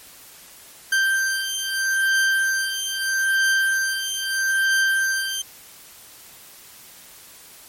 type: beating tone pair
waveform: 40% pulse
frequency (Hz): 1568 / 1568.78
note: G6 / G6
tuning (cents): 0 / +1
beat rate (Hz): 0.78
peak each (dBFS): -21 / -21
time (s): 0.92-5.42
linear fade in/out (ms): 5
effects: white hiss -45 dBFS RMS until 7.68 s + MP3 64 kbps